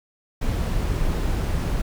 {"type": "noise", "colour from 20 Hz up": "brown", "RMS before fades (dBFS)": -23, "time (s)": [0.41, 1.82], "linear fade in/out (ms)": 10, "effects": []}